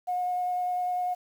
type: tone with vibrato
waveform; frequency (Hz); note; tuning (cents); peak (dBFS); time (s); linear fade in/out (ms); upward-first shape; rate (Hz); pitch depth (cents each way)
sine; 722; F#5; -43; -25; 0.07-1.15; 20; triangle; 10; 9
effects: tanh soft clip ceiling -21 dBFS + 9-bit